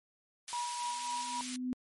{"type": "high-pass noise", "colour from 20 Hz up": "pink", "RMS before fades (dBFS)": -42, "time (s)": [0.48, 1.56], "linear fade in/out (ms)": 0, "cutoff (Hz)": 2800, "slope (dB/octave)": 12}
{"type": "tone with tremolo", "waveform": "sine", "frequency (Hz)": 966, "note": "B5", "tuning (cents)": -39, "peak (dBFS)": -33, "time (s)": [0.53, 1.41], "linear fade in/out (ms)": 0, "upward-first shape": "sine", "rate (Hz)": 3.7, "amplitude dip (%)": 45}
{"type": "tone with exponential growth", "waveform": "sine", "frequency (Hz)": 252.3, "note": "B3", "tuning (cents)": 37, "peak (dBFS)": -30, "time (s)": [0.81, 1.73], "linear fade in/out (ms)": 0, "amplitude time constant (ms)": 200}
{"effects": ["MP3 48 kbps"]}